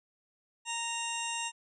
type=harmonic tone with a mistuned harmonic; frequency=928 Hz; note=A#5; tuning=8 cents flat; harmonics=1 / 2 / 3 / 4 / 6 / 7 / 8 / 9 / 10; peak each=-38 / -45 / -37 / -44 / -48 / -47 / -41 / -45 / -50 dBFS; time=0.65-1.52 s; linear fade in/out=50 ms; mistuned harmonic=7; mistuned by=-76 cents; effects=none